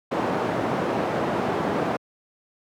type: band-pass noise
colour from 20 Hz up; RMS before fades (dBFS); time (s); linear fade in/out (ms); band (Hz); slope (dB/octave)
white; -25; 0.11-1.97; 10; 130 to 740; 12
effects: high-pass 80 Hz 12 dB/octave